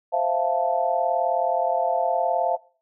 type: chord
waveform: sine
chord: F major seventh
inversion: second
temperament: equal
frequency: 523.3 / 659.3 / 698.5 / 880 Hz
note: C5 / E5 / F5 / A5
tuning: 0 / 0 / 0 / 0 cents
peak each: -28 / -24 / -23 / -27 dBFS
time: 0.12-2.57 s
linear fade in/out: 20 ms
effects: noise-tail reverb RT60 0.4 s tail -21 dB re dry